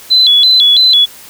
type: tone with vibrato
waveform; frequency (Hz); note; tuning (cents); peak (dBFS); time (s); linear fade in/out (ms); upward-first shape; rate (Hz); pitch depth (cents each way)
sine; 3700; A#7; -14; -4; 0.1-1.06; 20; square; 3; 150
effects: white hiss -35 dBFS RMS until 1.29 s